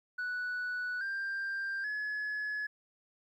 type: tone with pitch steps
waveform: sine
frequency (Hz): 1480 / 1586.2 / 1700.1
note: F#6 / G6 / G#6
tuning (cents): 0 / +20 / +40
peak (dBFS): -31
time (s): 0.18-2.67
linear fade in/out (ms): 10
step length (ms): 830
effects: tanh soft clip ceiling -32 dBFS + 12-bit